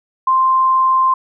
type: tone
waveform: sine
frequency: 1046.5 Hz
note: C6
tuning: in tune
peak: -10 dBFS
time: 0.27-1.14 s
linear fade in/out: 5 ms
effects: none